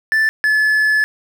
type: tone pair in turn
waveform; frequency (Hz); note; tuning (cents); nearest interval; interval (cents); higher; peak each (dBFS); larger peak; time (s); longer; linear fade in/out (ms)
triangle; 1760 / 1722.8; A6 / A6; 0 / -37; unison; 37; first; -10; neither; 0.12-0.29 / 0.44-1.04; second; 0
effects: 7-bit